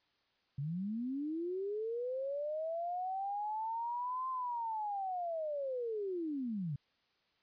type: linear two-way sweep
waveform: sine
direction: up then down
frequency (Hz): 132.8 to 1046.5 to 132.8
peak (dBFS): -35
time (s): 0.58-6.76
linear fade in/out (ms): 5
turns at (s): 4.29
effects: white hiss -75 dBFS RMS until 7.42 s + resampled to 11025 Hz